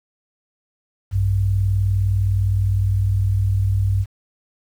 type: tone pair together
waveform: sine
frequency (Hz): 58.31 / 98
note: A#1 / G2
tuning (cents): +1 / 0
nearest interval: major sixth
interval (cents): 899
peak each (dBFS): -23 / -16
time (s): 1.11-4.06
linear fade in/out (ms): 50
effects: 8-bit